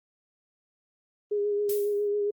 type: tone with vibrato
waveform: sine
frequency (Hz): 411.4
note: G#4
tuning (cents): -16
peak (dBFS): -24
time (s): 1.31-2.31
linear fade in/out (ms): 10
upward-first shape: sine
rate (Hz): 7.3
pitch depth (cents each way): 22
type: noise with exponential decay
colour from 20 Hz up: violet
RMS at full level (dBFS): -31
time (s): 1.69-2.08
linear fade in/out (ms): 1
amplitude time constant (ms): 84
effects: Opus 24 kbps